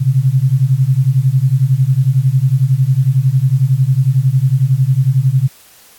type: beating tone pair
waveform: sine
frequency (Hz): 126.5 / 137.5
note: B2 / C#3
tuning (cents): +42 / -14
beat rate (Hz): 11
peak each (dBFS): -12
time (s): 0-5.48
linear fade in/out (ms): 20
effects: white hiss -44 dBFS RMS until 5.98 s + AAC 64 kbps